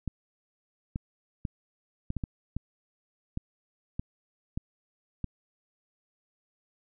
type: clicks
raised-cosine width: 5 ms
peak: -19 dBFS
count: 11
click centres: 0.077 / 0.959 / 1.452 / 2.104 / 2.167 / 2.238 / 2.566 / 3.374 / 3.995 / 4.575 / 5.243 s
effects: none